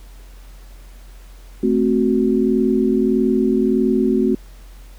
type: chord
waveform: sine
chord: F# diminished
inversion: first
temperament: equal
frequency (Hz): 220 / 261.6 / 370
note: A3 / C4 / F#4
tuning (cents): 0 / 0 / 0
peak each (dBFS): -18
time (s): 1.63-4.35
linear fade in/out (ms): 5
effects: added 44 Hz sine -37 dBFS peak until 4.98 s + pink hiss -50 dBFS RMS until 4.98 s